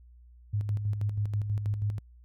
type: tone with tremolo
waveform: sine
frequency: 103.83 Hz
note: G#2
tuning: in tune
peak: -25 dBFS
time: 0.53-1.99 s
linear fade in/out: 10 ms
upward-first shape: square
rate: 6.2 Hz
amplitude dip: 50%
effects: added 60 Hz sine -51 dBFS peak until 2.24 s